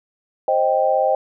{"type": "chord", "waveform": "sine", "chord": "C minor", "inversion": "none", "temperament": "equal with one note detuned", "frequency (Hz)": [526, 622.3, 784], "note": ["C5", "Eb5", "G5"], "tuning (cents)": [9, 0, 0], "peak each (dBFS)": -19, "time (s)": [0.48, 1.15], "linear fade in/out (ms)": 2, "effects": []}